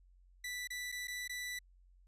sawtooth tone with dropouts, 1975.5 Hz, B6, in tune, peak -36 dBFS, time 0.44-1.59 s, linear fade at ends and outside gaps 5 ms, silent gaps 0.674-0.703 / 0.918-0.923 / 1.073-1.08 / 1.278-1.294 s, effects added 45 Hz sine -61 dBFS peak until 2.07 s + resampled to 32000 Hz

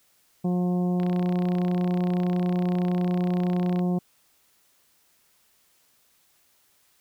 harmonic tone, 178.9 Hz, F3, 42 cents sharp, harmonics 1 / 2 / 3 / 4 / 5 / 6, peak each -22 / -31 / -38 / -37 / -47 / -49 dBFS, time 0.44-3.99 s, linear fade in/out 10 ms
click train, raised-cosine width 0.3 ms, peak -23 dBFS, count 87, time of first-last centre 1-3.792 s, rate 30.8 Hz
effects white hiss -64 dBFS RMS until 7 s

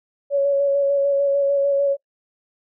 sine tone with vibrato, 560 Hz, C#5, 18 cents sharp, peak -15 dBFS, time 0.3-1.97 s, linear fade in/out 50 ms, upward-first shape square, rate 6.7 Hz, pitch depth 15 cents each way, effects noise-tail reverb RT60 0.1 s tail -20 dB re dry

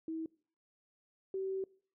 sine tone pair in turn, 322.3 / 383.3 Hz, E4 / G4, -39 / -39 cents, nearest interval minor third, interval 300 cents, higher second, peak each -36 / -34 dBFS, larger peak second, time 0.08-0.26 / 1.34-1.64 s, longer second, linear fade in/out 2 ms, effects noise-tail reverb RT60 0.5 s tail -23 dB re dry

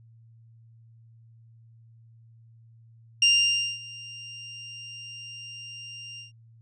30% pulse tone with ADSR envelope, 2794 Hz, F7, in tune, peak -13 dBFS, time 3.22-6.32 s, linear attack 4 ms, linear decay 560 ms, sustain -23 dB, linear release 130 ms, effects added 114 Hz sine -51 dBFS peak until 6.61 s + resampled to 22050 Hz

